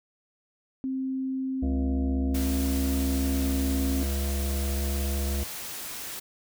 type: tone with pitch glide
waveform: sine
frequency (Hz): 263.5 to 267.5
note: C4 to C4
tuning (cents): +12 to +38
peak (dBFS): -27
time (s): 0.84-4.03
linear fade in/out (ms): 0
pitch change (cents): +26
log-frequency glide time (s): 2.24-2.64
type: harmonic tone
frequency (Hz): 69.3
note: C#2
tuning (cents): 0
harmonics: 1 / 3 / 5 / 7 / 9 / 10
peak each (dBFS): -26 / -36 / -40 / -43 / -45 / -46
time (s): 1.62-5.44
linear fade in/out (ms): 10
type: noise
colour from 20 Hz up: white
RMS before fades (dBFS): -37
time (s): 2.34-6.2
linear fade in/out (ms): 10
effects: none